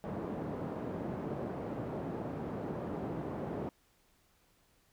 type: band-pass noise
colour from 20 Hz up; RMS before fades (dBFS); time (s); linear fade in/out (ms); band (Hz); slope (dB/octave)
pink; -39; 0.04-3.69; 0; 150 to 640; 12
effects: pink hiss -70 dBFS RMS until 4.92 s